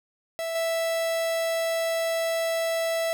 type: tone with level steps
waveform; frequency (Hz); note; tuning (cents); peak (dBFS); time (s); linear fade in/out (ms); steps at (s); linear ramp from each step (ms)
45% pulse; 659.3; E5; 0; -28 / -24; 0.39-3.13; 0; 0.55; 5
effects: none